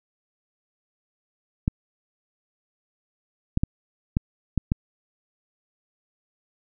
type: clicks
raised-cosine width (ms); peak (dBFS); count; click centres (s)
5; -8; 6; 1.679 / 3.574 / 3.635 / 4.169 / 4.577 / 4.719
effects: none